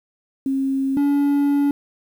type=tone pair in turn; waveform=sine / triangle; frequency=270 / 284.7 Hz; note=C#4 / C#4; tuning=-45 / +46 cents; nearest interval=minor second; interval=91 cents; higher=second; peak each=-18 / -13 dBFS; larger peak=second; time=0.46-0.97 / 0.97-1.71 s; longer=second; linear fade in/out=2 ms; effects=8-bit